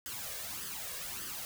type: noise with flanger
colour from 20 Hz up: white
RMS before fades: -41 dBFS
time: 0.06-1.45 s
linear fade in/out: 0 ms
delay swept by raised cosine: 0.62 to 1.82 ms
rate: 1.7 Hz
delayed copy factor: +0.65
effects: none